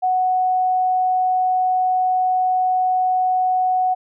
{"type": "tone", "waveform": "sine", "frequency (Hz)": 740, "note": "F#5", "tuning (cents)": 0, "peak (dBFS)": -15, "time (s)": [0.02, 3.95], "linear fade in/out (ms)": 20, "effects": []}